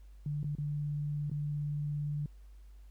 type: tone with dropouts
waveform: sine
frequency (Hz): 147.1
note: D3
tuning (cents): +3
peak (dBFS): -32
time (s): 0.26-2.26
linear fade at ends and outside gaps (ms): 2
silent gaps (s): 0.431-0.443 / 0.552-0.584 / 1.298-1.314
effects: added 50 Hz sine -50 dBFS peak until 2.9 s + pink hiss -72 dBFS RMS until 2.9 s